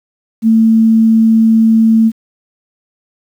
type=tone; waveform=sine; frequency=223.7 Hz; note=A3; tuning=29 cents sharp; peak=-5 dBFS; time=0.42-2.12 s; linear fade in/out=50 ms; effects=7-bit